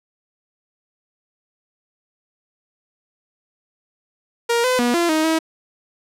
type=tone with pitch steps; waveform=sawtooth; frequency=469.4 / 507 / 242 / 342.6 / 313.7 / 321.4 Hz; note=A#4 / B4 / B3 / F4 / D#4 / E4; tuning=+12 / +45 / -35 / -33 / +14 / -44 cents; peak=-12 dBFS; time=4.49-5.39 s; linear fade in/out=10 ms; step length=150 ms; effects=low-pass 12000 Hz 12 dB/octave